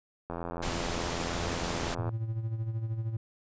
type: click train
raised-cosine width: 1 ms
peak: -22 dBFS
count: 154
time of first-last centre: 0.3-2.092 s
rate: 85.4 Hz
type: noise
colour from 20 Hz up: pink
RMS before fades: -34 dBFS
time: 0.62-1.95 s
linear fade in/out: 10 ms
type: tone with tremolo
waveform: triangle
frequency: 112.1 Hz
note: A2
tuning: 33 cents sharp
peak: -26 dBFS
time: 1.98-3.17 s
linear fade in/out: 5 ms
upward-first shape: sine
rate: 13 Hz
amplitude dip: 60%
effects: resampled to 16000 Hz